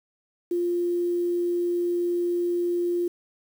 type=tone with quantisation; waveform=sine; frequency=349.2 Hz; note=F4; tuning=in tune; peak=-22 dBFS; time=0.51-3.08 s; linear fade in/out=5 ms; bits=8; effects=none